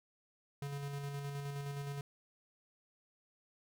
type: tone with tremolo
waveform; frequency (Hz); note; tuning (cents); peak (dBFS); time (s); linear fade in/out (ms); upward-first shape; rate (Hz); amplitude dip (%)
square; 141.5; C#3; +36; -39; 0.62-2.01; 2; square; 9.6; 30
effects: none